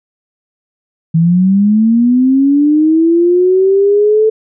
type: linear sweep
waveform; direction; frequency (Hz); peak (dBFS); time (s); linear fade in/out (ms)
sine; up; 160 to 440.4; -6; 1.14-4.3; 10
effects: none